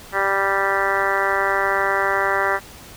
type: harmonic tone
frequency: 196 Hz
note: G3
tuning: in tune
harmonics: 2 / 3 / 4 / 5 / 6 / 7 / 8 / 9 / 10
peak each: -26 / -26 / -26 / -26 / -26 / -26 / -26 / -26 / -26 dBFS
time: 0.12-2.6 s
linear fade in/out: 50 ms
effects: pink hiss -41 dBFS RMS until 2.96 s